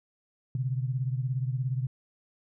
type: beating tone pair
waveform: sine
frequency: 125.8 / 142.8 Hz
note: B2 / D3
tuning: +32 / -48 cents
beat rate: 17 Hz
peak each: -28 / -33 dBFS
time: 0.55-1.87 s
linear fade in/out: 2 ms
effects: none